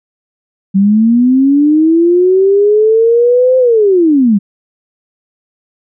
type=linear two-way sweep; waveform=sine; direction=up then down; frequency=190 to 519 to 190 Hz; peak=-5 dBFS; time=0.74-4.39 s; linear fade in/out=20 ms; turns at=3.58 s; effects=none